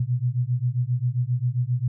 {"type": "beating tone pair", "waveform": "sine", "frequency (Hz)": [120, 127.5], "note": ["B2", "C3"], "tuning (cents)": [-49, -44], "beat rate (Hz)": 7.5, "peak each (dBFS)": -24, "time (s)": [0, 1.88], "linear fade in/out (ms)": 5, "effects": []}